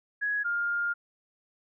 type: tone pair in turn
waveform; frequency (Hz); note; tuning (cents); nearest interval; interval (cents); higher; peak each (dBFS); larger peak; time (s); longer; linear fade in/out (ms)
sine; 1671 / 1408.3; G#6 / F6; +10 / +14; minor third; 296; first; -26; neither; 0.21-0.44 / 0.44-0.94; second; 20
effects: none